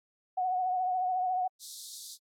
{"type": "tone with vibrato", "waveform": "sine", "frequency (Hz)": 737, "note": "F#5", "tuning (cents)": -7, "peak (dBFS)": -27, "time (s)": [0.37, 1.48], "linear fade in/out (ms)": 10, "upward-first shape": "triangle", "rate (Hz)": 14, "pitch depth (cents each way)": 45}
{"type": "high-pass noise", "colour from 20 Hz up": "pink", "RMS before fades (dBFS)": -43, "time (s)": [1.59, 2.18], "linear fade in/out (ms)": 50, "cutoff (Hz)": 3600, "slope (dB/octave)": 96}
{"effects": ["low-pass 12000 Hz 12 dB/octave", "AAC 64 kbps"]}